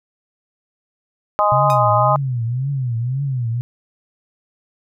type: harmonic tone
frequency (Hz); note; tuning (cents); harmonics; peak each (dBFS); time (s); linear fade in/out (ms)
207.2; G#3; -4; 3 / 4 / 5 / 6; -18 / -18 / -18 / -18; 1.39-2.16; 0
type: tone with vibrato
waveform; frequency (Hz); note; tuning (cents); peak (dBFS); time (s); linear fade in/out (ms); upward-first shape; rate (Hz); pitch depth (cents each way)
sine; 127.1; C3; -50; -18; 1.52-3.61; 0; triangle; 1.9; 210
type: tone with exponential decay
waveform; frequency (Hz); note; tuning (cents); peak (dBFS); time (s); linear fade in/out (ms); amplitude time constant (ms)
sawtooth; 1245; D#6; +1; -18; 1.7-1.82; 0; 25
effects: none